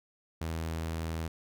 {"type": "tone", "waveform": "sawtooth", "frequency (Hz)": 81.3, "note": "E2", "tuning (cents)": -23, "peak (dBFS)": -29, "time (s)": [0.41, 1.28], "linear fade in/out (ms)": 5, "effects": []}